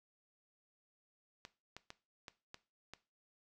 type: clicks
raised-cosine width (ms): 0.2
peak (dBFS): -30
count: 6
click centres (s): 1.451 / 1.766 / 1.904 / 2.282 / 2.544 / 2.936
effects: noise-tail reverb RT60 0.3 s tail -17 dB re dry